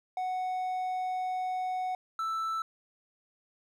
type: tone pair in turn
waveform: triangle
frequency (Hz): 740 / 1322.3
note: F#5 / E6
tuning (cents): 0 / +5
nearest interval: minor seventh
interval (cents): 1005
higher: second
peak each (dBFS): -28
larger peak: neither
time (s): 0.17-1.95 / 2.19-2.62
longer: first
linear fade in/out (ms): 2
effects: none